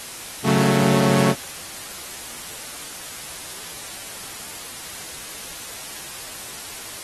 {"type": "chord", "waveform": "sawtooth", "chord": "F# minor", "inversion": "second", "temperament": "equal", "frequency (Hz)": [138.59, 185, 220], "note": ["C#3", "F#3", "A3"], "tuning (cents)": [0, 0, 0], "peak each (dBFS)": -17, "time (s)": [0.43, 1.35], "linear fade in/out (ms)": 50, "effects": ["white hiss -35 dBFS RMS until 7.03 s", "AAC 32 kbps"]}